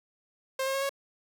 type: tone with pitch steps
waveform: sawtooth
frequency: 530 / 537.4 / 544.9 / 552.5 Hz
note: C5 / C5 / C#5 / C#5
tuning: +22 / +46 / -30 / -6 cents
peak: -24 dBFS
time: 0.59-0.894 s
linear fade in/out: 5 ms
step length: 76 ms
effects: none